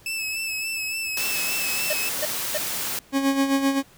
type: tone with vibrato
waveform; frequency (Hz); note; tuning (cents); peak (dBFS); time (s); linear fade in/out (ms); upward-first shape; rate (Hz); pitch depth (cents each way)
sawtooth; 2613; E7; -16; -23; 0.06-2.09; 2; sine; 3.5; 35
type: high-pass noise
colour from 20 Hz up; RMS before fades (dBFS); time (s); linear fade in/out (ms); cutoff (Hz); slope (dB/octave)
white; -28; 1.17-2.99; 2; 110; 12
type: tone bursts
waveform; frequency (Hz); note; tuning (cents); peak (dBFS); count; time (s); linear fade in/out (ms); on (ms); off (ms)
square; 608; D#5; -40; -24; 3; 1.9-2.576; 5; 32; 290
type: tone with tremolo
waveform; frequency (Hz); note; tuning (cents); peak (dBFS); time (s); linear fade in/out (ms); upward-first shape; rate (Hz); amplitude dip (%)
40% pulse; 273.5; C#4; -23; -16; 3.12-3.83; 50; sine; 7.7; 60
effects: pink hiss -53 dBFS RMS until 3.97 s